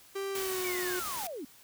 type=tone with pitch glide; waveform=45% pulse; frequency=392 to 361.5 Hz; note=G4 to F#4; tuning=0 to -40 cents; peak=-33 dBFS; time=0.15-1 s; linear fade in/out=10 ms; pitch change=-140 cents; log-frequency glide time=0.33-0.7 s
type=noise; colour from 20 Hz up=white; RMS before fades=-38 dBFS; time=0.35-1.27 s; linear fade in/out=2 ms
type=linear sweep; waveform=sine; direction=down; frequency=2334 to 238.2 Hz; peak=-37 dBFS; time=0.64-1.45 s; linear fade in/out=5 ms
effects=white hiss -57 dBFS RMS until 1.63 s